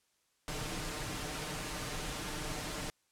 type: noise with comb filter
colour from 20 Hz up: pink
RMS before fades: -39 dBFS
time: 0.48-2.9 s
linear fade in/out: 0 ms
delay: 6.6 ms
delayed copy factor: +0.55
effects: white hiss -75 dBFS RMS until 3.11 s + low-pass 10000 Hz 12 dB/octave